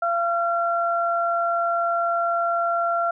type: tone pair together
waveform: sine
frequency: 684 / 1368 Hz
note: F5 / F6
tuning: -36 / -36 cents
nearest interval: octave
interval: 1200 cents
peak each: -22 / -23 dBFS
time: 0.02-3.11 s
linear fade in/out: 5 ms
effects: none